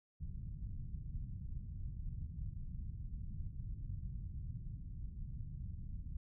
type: low-pass noise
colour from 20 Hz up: pink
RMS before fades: -44 dBFS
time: 0.2-6.17 s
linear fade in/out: 5 ms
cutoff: 150 Hz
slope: 24 dB/octave
effects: none